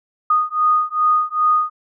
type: beating tone pair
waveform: sine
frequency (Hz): 1235 / 1237.5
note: D#6 / D#6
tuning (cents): -13 / -10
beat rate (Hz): 2.5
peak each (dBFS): -17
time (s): 0.3-1.7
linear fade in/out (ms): 5
effects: none